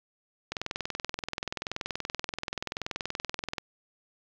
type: click train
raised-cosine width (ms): 0.2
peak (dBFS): -14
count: 65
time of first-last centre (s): 0.52-3.582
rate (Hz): 20.9
effects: low-pass 6000 Hz 12 dB/octave + 8-bit